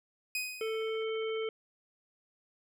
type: tone with exponential decay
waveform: sawtooth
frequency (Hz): 2502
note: D#7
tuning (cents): +9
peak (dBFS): -27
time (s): 0.35-1.04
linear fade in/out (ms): 2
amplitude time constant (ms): 150
type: harmonic tone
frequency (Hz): 442.7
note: A4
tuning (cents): +11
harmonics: 1 / 3 / 5 / 7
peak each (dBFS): -32 / -45 / -44 / -45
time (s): 0.61-1.49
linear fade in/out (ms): 2
effects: none